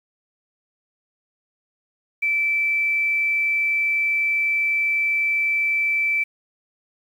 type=tone with quantisation; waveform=sine; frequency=2324 Hz; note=D7; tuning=19 cents flat; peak=-18 dBFS; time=2.22-6.24 s; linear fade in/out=10 ms; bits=8; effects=none